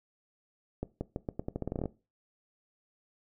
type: accelerating click train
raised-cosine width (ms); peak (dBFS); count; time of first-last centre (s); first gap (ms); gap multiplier
2; -20; 15; 0.83-1.857; 180; 0.84
effects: noise-tail reverb RT60 0.3 s tail -19 dB re dry